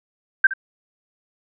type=tone with echo; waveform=sine; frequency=1568 Hz; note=G6; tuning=in tune; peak=-8 dBFS; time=0.44-0.47 s; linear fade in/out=5 ms; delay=67 ms; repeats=1; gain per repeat=-15 dB; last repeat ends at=0.537 s; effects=none